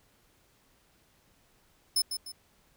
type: tone with echo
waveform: sawtooth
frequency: 5220 Hz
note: E8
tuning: 18 cents flat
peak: -21 dBFS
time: 1.96-2.02 s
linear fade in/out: 5 ms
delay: 150 ms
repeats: 2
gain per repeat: -8 dB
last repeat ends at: 2.32 s
effects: pink hiss -66 dBFS RMS until 2.76 s